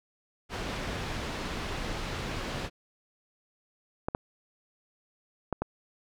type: low-pass noise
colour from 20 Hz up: pink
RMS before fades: -35 dBFS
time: 0.49-2.7 s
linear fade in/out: 50 ms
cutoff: 4300 Hz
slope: 12 dB/octave
type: clicks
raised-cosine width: 1 ms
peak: -15 dBFS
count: 4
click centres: 4.085 / 4.149 / 5.527 / 5.62 s
effects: none